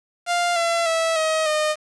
sawtooth tone with pitch steps, 699 / 676.4 / 654.5 / 633.3 / 612.7 Hz, F5 / E5 / E5 / D#5 / D#5, +1 / +44 / -13 / +30 / -27 cents, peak -15 dBFS, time 0.26-1.76 s, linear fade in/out 50 ms, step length 300 ms, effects resampled to 22050 Hz + 7-bit

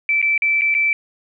sine tone with dropouts, 2325 Hz, D7, 18 cents flat, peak -14 dBFS, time 0.09-0.93 s, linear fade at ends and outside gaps 1 ms, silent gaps 0.216-0.226 / 0.378-0.421 / 0.611-0.618 / 0.742-0.749 s, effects none

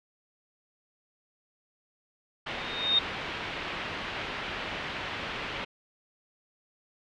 white low-pass noise, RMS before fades -36 dBFS, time 2.46-5.65 s, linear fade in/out 10 ms, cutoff 3100 Hz, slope 24 dB/octave
sine tone with exponential growth, 3693 Hz, A#7, 17 cents flat, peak -18 dBFS, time 2.48-2.99 s, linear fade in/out 5 ms, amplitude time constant 110 ms
effects none

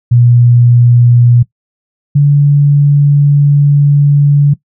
sine tone pair in turn, 120.9 / 143.78 Hz, B2 / D3, -36 / -36 cents, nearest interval minor third, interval 300 cents, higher second, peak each -3 dBFS, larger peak neither, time 0.11-1.43 / 2.15-4.54 s, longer second, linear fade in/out 10 ms, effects noise-tail reverb RT60 0.1 s tail -18 dB re dry

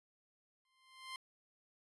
15% pulse tone with exponential growth, 1046.5 Hz, C6, in tune, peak -35 dBFS, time 0.65-1.16 s, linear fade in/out 1 ms, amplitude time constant 110 ms, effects resampled to 24000 Hz

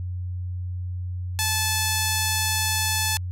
5% pulse tone, 870 Hz, A5, 20 cents flat, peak -10 dBFS, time 1.39-3.17 s, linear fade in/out 0 ms, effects added 90 Hz sine -27 dBFS peak until 3.31 s

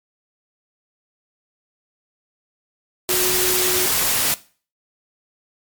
sine tone in noise, 366.3 Hz, F#4, 17 cents flat, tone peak -23 dBFS, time 3.09-3.86 s, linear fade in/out 0 ms, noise white, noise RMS -19 dBFS, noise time 3.09-4.34 s, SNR -7 dB, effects noise-tail reverb RT60 0.4 s tail -19 dB re dry + MP3 96 kbps

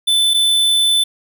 square tone pair in turn, 3515 / 3515 Hz, A7 / A7, -2 / -2 cents, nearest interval unison, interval 0 cents, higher neither, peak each -12 dBFS, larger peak neither, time 0.07-0.34 / 0.34-1.04 s, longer second, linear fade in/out 10 ms, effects none

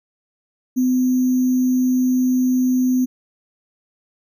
sine tone with sample-and-hold, 254.3 Hz, C4, 49 cents flat, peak -14 dBFS, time 0.76-3.06 s, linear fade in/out 20 ms, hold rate 6300 Hz, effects none

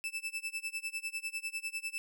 40% pulse tone with tremolo, 2637 Hz, E7, in tune, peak -32 dBFS, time 0.04-1.98 s, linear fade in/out 0 ms, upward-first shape sine, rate 10 Hz, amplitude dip 95%, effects none

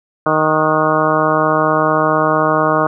harmonic tone with a mistuned harmonic, 155.56 Hz, D#3, in tune, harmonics 1 / 2 / 3 / 4 / 5 / 6 / 7 / 8 / 9, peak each -23 / -20 / -20 / -17 / -22 / -23 / -18 / -19 / -23 dBFS, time 0.26-2.87 s, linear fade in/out 2 ms, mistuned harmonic 9, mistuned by +55 cents, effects none

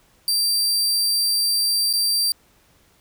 sawtooth tone with dropouts, 4699 Hz, D8, in tune, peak -15 dBFS, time 0.28-2.32 s, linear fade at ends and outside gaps 1 ms, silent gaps 1.929-1.936 s, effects pink hiss -58 dBFS RMS until 3 s

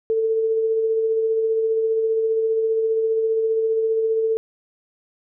sine tone with tremolo, 445.4 Hz, A4, 21 cents sharp, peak -16 dBFS, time 0.1-4.37 s, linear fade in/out 0 ms, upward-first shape sine, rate 15 Hz, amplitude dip 30%, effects none

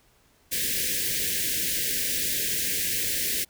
white band-stop noise, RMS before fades -27 dBFS, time 0.51-3.45 s, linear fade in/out 20 ms, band 540 to 1600 Hz, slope 96 dB/octave, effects pink hiss -62 dBFS RMS until 3.49 s

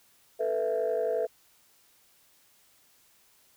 sine chord, A suspended second, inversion none, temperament equal with one note detuned, 442.5 / 493.9 / 659.3 Hz, A4 / B4 / E5, +10 / 0 / 0 cents, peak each -29 dBFS, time 0.39-1.27 s, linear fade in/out 20 ms, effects tanh soft clip ceiling -20 dBFS + white hiss -63 dBFS RMS until 3.56 s

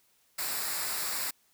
white noise with comb filter, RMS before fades -33 dBFS, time 0.38-1.31 s, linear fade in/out 10 ms, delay 0.32 ms, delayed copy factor -0.6, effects white hiss -68 dBFS RMS until 1.53 s

